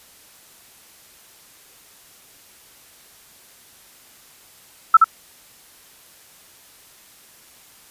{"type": "tone with echo", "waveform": "sine", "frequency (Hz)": 1318, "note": "E6", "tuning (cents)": -1, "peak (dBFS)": -4, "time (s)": [4.94, 4.97], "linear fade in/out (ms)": 5, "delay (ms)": 73, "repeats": 1, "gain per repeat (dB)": -3, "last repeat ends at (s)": 5.043, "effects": ["white hiss -49 dBFS RMS until 7.9 s", "resampled to 32000 Hz"]}